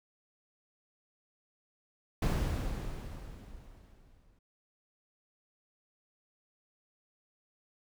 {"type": "noise with exponential decay", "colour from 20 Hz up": "brown", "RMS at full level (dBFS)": -26, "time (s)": [2.22, 4.39], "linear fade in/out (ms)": 5, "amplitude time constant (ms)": 470, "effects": []}